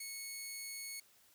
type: tone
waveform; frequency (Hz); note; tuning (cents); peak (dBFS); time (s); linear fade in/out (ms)
10% pulse; 2200; C#7; -14; -34; 0-1; 5
effects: white hiss -67 dBFS RMS until 1.34 s + high-pass 60 Hz 12 dB/octave